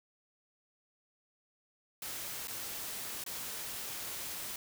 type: noise with dropouts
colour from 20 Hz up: white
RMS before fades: -41 dBFS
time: 2.02-4.56 s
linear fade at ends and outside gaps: 2 ms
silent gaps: 2.473-2.481 / 3.239-3.263 s
effects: none